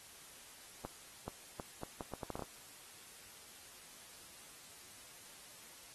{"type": "accelerating click train", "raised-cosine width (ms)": 1, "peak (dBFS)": -28, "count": 11, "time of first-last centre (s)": [0.85, 2.422], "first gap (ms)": 430, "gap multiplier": 0.74, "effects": ["white hiss -56 dBFS RMS until 5.94 s", "AAC 32 kbps"]}